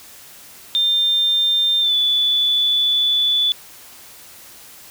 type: tone with pitch glide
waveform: sine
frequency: 3600 to 3467 Hz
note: A7 to A7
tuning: +39 to -26 cents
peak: -14 dBFS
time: 0.75-3.52 s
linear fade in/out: 0 ms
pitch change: -65 cents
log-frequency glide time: 1.81-1.95 s
effects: white hiss -42 dBFS RMS until 4.9 s